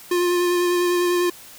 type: tone with vibrato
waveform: square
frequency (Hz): 353.1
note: F4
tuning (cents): +19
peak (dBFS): -18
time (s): 0.11-1.3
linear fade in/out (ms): 5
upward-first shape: triangle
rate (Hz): 10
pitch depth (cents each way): 20
effects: white hiss -43 dBFS RMS until 1.58 s